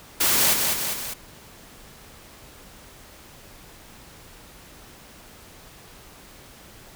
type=noise with echo; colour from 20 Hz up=white; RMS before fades=-20 dBFS; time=0.2-0.54 s; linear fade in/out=10 ms; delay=200 ms; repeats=3; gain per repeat=-4 dB; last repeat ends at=1.14 s; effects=pink hiss -47 dBFS RMS until 6.95 s